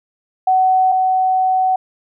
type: tone pair in turn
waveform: sine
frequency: 750 / 750 Hz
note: F#5 / F#5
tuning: +23 / +23 cents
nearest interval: unison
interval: 0 cents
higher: neither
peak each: -10 / -12 dBFS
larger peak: first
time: 0.47-0.92 / 0.92-1.76 s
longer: second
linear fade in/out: 5 ms
effects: none